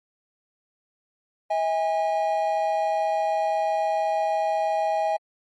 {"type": "tone pair together", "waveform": "triangle", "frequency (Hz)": [643, 817], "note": ["E5", "G#5"], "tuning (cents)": [-43, -29], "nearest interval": "major third", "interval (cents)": 414, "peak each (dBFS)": [-22, -22], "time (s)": [1.5, 5.17], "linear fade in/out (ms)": 10, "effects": ["MP3 48 kbps"]}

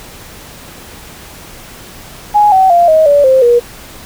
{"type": "tone with pitch steps", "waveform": "sine", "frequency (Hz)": [833, 759.5, 692.4, 631.3, 575.6, 524.8, 478.4], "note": ["G#5", "F#5", "F5", "D#5", "D5", "C5", "A#4"], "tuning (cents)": [5, 45, -15, 25, -35, 5, 45], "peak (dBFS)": -4, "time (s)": [2.34, 3.6], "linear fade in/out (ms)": 20, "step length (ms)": 180, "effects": ["pink hiss -33 dBFS RMS until 4.05 s"]}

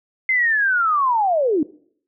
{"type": "linear sweep", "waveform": "sine", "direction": "down", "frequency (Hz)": [2093, 277.2], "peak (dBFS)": -15, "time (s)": [0.29, 1.63], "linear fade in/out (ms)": 2, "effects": ["noise-tail reverb RT60 0.6 s tail -21 dB re dry"]}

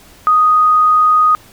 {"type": "tone", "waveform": "sine", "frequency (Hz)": 1244.5, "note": "D#6", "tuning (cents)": 0, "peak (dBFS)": -7, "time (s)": [0.27, 1.35], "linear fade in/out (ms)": 0, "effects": ["pink hiss -43 dBFS RMS until 1.52 s"]}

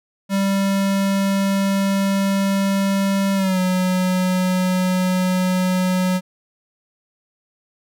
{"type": "tone with pitch glide", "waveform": "square", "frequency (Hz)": [196, 183.93], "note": ["G3", "F#3"], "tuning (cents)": [0, -10], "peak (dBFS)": -17, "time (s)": [0.29, 6.21], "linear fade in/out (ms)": 50, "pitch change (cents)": -110, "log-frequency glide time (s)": [3.35, 3.59], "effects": []}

